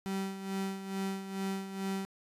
35% pulse tone with tremolo, 193.5 Hz, G3, 22 cents flat, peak -30 dBFS, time 0.06-2.05 s, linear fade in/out 0 ms, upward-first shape sine, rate 2.3 Hz, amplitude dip 65%, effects resampled to 32000 Hz

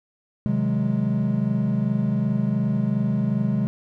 triangle chord, Ab dominant seventh, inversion first, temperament equal, 130.81 / 155.56 / 185 / 207.7 Hz, C3 / Eb3 / Gb3 / Ab3, 0 / 0 / 0 / 0 cents, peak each -23 / -27 / -25 / -21 dBFS, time 0.46-3.67 s, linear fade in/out 0 ms, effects none

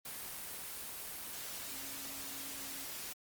sine tone in noise, 273.2 Hz, C#4, 25 cents flat, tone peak -55 dBFS, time 1.71-2.85 s, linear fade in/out 5 ms, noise white, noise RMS -44 dBFS, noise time 0.05-3.13 s, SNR -14 dB, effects Opus 24 kbps

